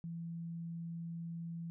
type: tone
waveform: sine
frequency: 167.6 Hz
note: E3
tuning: 29 cents sharp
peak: -40 dBFS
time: 0.04-1.7 s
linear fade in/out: 0 ms
effects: none